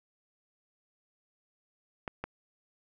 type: clicks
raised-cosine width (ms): 0.5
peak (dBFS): -20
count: 2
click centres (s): 2.078 / 2.24
effects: none